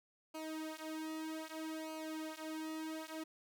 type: tone with flanger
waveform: sawtooth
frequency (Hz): 315.7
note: D#4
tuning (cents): +25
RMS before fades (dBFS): -44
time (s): 0.34-3.24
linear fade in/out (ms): 10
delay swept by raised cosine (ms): 0.55 to 5.05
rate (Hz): 0.63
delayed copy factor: -0.95
effects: none